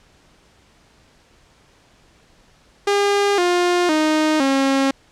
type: tone with pitch steps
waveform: sawtooth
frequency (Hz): 404.1 / 353.8 / 309.8 / 271.3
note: G#4 / F4 / D#4 / C#4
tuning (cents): -47 / +23 / -7 / -37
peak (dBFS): -11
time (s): 2.87-4.91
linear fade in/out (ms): 5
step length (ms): 510
effects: pink hiss -54 dBFS RMS until 5.11 s + low-pass 7000 Hz 12 dB/octave